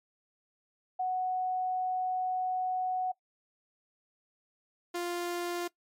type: tone pair in turn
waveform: sine / sawtooth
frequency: 740 / 349.2 Hz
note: F#5 / F4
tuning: 0 / 0 cents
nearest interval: octave + minor second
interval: 1300 cents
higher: first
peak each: -28 dBFS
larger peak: neither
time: 0.99-3.12 / 4.94-5.68 s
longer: first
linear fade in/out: 10 ms
effects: noise-tail reverb RT60 0.1 s tail -20 dB re dry + MP3 64 kbps